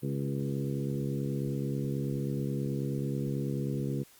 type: harmonic tone with a mistuned harmonic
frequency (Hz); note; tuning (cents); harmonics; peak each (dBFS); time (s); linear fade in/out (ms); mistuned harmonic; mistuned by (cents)
69.3; C#2; 0; 2 / 3 / 4 / 5 / 6 / 7; -32 / -36 / -38 / -40 / -42 / -43; 0.02-4.04; 20; 6; -24
effects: white hiss -58 dBFS RMS until 4.19 s + Opus 32 kbps

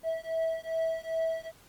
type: beating tone pair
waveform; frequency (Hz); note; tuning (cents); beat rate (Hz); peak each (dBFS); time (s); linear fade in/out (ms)
triangle; 650 / 652.5; E5 / E5; -24 / -18; 2.5; -30; 0.03-1.52; 50
effects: pink hiss -58 dBFS RMS until 1.68 s + Opus 24 kbps

